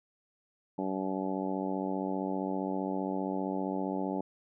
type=harmonic tone; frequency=95.2 Hz; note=F#2; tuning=50 cents sharp; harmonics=2 / 3 / 4 / 5 / 6 / 7 / 8 / 9; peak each=-36 / -35 / -39 / -42 / -41 / -43 / -44 / -40 dBFS; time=0.78-4.21 s; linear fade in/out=5 ms; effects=none